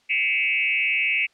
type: tone with frequency modulation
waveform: sine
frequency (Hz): 2423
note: D#7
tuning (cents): -47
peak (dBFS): -19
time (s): 0.09-1.27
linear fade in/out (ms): 20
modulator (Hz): 136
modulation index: 2.2
effects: white hiss -62 dBFS RMS until 1.33 s + low-pass 5000 Hz 12 dB/octave